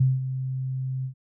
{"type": "tone with ADSR envelope", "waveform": "sine", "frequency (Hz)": 130.81, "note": "C3", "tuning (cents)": 0, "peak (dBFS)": -15, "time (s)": [0, 1.14], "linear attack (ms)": 9, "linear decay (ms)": 190, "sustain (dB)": -11, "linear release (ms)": 94, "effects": []}